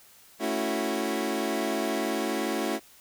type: chord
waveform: 25% pulse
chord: F# minor seventh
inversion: first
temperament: equal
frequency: 220 / 277.2 / 329.6 / 370 Hz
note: A3 / C#4 / E4 / F#4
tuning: 0 / 0 / 0 / 0 cents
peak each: -29 / -29 / -28 / -29 dBFS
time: 0.39-2.8 s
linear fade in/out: 50 ms
effects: white hiss -55 dBFS RMS until 3 s